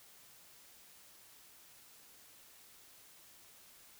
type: silence
effects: white hiss -60 dBFS RMS until 3.99 s